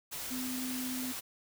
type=tone in noise; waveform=sine; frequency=254.9 Hz; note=C4; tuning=45 cents flat; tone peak=-36 dBFS; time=0.3-1.13 s; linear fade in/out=20 ms; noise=white; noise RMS=-40 dBFS; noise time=0.11-1.21 s; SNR=+1 dB; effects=none